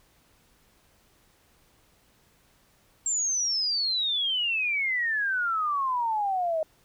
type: exponential sweep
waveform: sine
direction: down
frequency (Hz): 7480 to 620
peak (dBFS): -24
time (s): 3.06-6.63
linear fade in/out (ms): 2
effects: pink hiss -63 dBFS RMS until 6.84 s